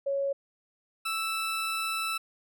sine / 20% pulse tone pair in turn, 554.4 / 1318.6 Hz, C#5 / E6, 0 / 0 cents, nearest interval octave + minor third, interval 1500 cents, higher second, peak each -26 / -24 dBFS, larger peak second, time 0.06-0.33 / 1.05-2.18 s, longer second, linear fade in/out 10 ms, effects none

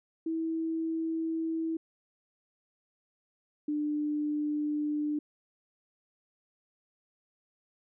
sine tone pair in turn, 324.7 / 298.1 Hz, E4 / D4, -26 / +26 cents, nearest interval minor second, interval 148 cents, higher first, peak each -29 / -28 dBFS, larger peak second, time 0.26-1.77 / 3.68-5.19 s, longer neither, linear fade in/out 5 ms, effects none

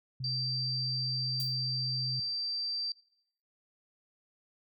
sine tone with vibrato, 130 Hz, C3, 11 cents flat, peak -35 dBFS, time 0.2-2.2 s, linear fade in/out 5 ms, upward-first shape triangle, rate 15 Hz, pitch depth 11 cents each way
sine tone, 4685 Hz, D8, 5 cents flat, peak -32 dBFS, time 0.24-2.92 s, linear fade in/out 2 ms
violet noise with exponential decay, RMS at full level -37 dBFS, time 1.4-1.56 s, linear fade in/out 0 ms, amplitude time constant 33 ms
effects noise-tail reverb RT60 0.7 s tail -21 dB re dry

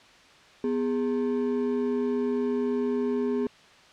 triangle ring-modulated tone, 329.6 Hz, E4, in tune, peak -19 dBFS, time 0.64-3.47 s, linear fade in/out 2 ms, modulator 81.7 Hz, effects white hiss -53 dBFS RMS until 3.92 s + low-pass 4000 Hz 12 dB/octave

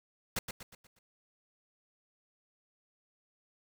pink noise with echo, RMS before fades -33 dBFS, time 0.36-0.39 s, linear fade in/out 5 ms, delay 120 ms, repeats 5, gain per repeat -7 dB, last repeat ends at 0.99 s, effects none

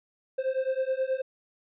triangle beating tone pair, 520 / 529.4 Hz, C5 / C5, -11 / +20 cents, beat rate 9.4 Hz, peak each -27 / -27 dBFS, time 0.38-1.22 s, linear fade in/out 10 ms, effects resampled to 8000 Hz

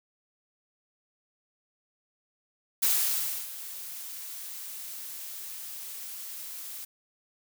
blue noise with ADSR envelope, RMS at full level -24 dBFS, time 2.82-6.85 s, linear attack 12 ms, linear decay 640 ms, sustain -16 dB, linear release 6 ms, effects none

